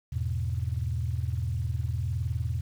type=chord; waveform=sine; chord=E major; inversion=none; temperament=equal; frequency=82.41 / 103.83 / 123.47 Hz; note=E2 / G#2 / B2; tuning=0 / 0 / 0 cents; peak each=-30 / -32 / -31 dBFS; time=0.12-2.61 s; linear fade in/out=10 ms; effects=tanh soft clip ceiling -18 dBFS + 9-bit